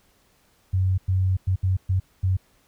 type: tone bursts at uneven times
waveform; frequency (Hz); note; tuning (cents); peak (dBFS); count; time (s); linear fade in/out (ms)
sine; 93.7; F#2; +22; -18; 6; 0.73-0.98 / 1.08-1.37 / 1.47-1.56 / 1.63-1.77 / 1.89-2 / 2.23-2.37; 10
effects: pink hiss -62 dBFS RMS until 2.67 s